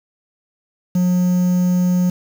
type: tone with quantisation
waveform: triangle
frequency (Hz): 180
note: F#3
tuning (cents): -47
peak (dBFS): -11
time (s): 0.95-2.1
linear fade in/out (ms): 5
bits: 6
effects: none